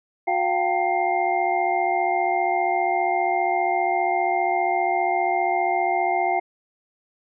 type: tone cluster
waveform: sine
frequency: 362.2 / 698 / 773 / 901 / 2112 Hz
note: F#4 / F5 / G5 / A5 / C7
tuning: -37 / -1 / -24 / +41 / +16 cents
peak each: -28 / -23 / -23 / -31 / -29 dBFS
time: 0.27-6.4 s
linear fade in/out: 10 ms
effects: none